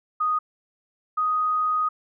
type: tone pair in turn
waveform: sine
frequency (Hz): 1242 / 1247.5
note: D#6 / D#6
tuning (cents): -3 / +4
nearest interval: unison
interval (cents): 7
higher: second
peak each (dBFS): -20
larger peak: neither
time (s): 0.2-0.39 / 1.17-1.89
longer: second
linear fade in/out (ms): 10
effects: none